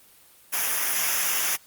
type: noise with comb filter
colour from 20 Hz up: white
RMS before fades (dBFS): -25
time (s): 0.52-1.57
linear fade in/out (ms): 20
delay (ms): 0.24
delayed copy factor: -0.75
effects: white hiss -54 dBFS RMS until 1.66 s + Opus 32 kbps